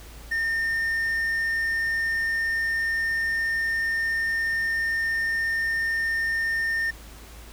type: tone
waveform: triangle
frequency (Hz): 1817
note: A#6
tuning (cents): -45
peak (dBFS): -21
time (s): 0.31-6.91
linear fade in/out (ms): 10
effects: added 55 Hz sine -43 dBFS peak until 7.52 s + pink hiss -47 dBFS RMS until 7.52 s